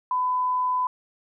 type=tone; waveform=sine; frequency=1004 Hz; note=B5; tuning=28 cents sharp; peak=-21 dBFS; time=0.11-0.87 s; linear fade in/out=2 ms; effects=none